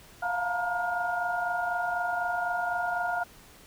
sine tone cluster, 687 / 711 / 907 / 955 / 1422 Hz, F5 / F5 / A#5 / A#5 / F6, -29 / +31 / -48 / +42 / +31 cents, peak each -37 / -30 / -38 / -38 / -31 dBFS, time 0.22-3.24 s, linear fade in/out 10 ms, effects pink hiss -53 dBFS RMS until 3.66 s

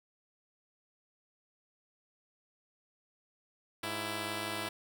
5% pulse tone pair together, 104.8 / 332.7 Hz, G#2 / E4, +16 / +16 cents, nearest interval octave + minor sixth, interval 2000 cents, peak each -29 / -25 dBFS, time 3.83-4.69 s, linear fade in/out 5 ms, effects none

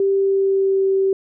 sine tone with pitch glide, 392 to 386.4 Hz, G4 to G4, 0 to -25 cents, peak -14 dBFS, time 0-1.13 s, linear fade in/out 2 ms, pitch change -25 cents, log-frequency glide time 0.1-0.86 s, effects none

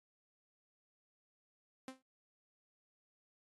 sawtooth tone with exponential decay, 261.6 Hz, C4, in tune, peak -38 dBFS, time 1.88-2.02 s, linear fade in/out 2 ms, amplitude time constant 29 ms, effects noise-tail reverb RT60 0.1 s tail -21 dB re dry + AAC 32 kbps

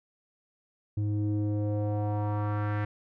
square tone with low-pass filter sweep, 104.4 Hz, G#2, 10 cents sharp, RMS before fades -29 dBFS, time 0.97-2.85 s, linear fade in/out 5 ms, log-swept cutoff 220 to 1800 Hz, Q 2.3, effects none

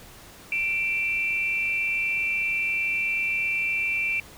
sine tone pair together, 2349 / 2686 Hz, D7 / E7, 0 / +32 cents, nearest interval major second, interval 232 cents, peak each -24 / -29 dBFS, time 0.52-4.2 s, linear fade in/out 2 ms, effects pink hiss -47 dBFS RMS until 4.37 s

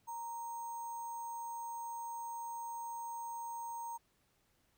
sine tone with sample-and-hold, 933 Hz, A#5, 1 cent sharp, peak -40 dBFS, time 0.07-3.98 s, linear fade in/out 20 ms, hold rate 7350 Hz, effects pink hiss -75 dBFS RMS until 4.77 s

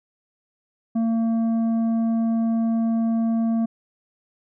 triangle tone with tanh clipping, 227.3 Hz, A#3, 43 cents flat, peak -20 dBFS, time 0.95-3.66 s, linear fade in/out 10 ms, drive 11 dB, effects none

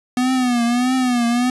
square tone with vibrato, 246.8 Hz, B3, 1 cent flat, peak -16 dBFS, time 0.17-1.5 s, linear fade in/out 2 ms, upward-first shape triangle, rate 1.6 Hz, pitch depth 100 cents each way, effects resampled to 24000 Hz + 7-bit

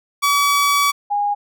sawtooth / sine tone pair in turn, 1141 / 819.3 Hz, C#6 / G#5, +50 / -24 cents, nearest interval tritone, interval 574 cents, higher first, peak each -10 / -16 dBFS, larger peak first, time 0.22-0.92 / 1.1-1.35 s, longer first, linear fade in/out 20 ms, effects none

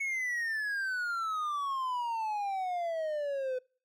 triangle exponential sweep, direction down, 2217 to 502 Hz, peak -29 dBFS, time 0-3.59 s, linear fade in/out 10 ms, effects noise-tail reverb RT60 0.4 s tail -25 dB re dry

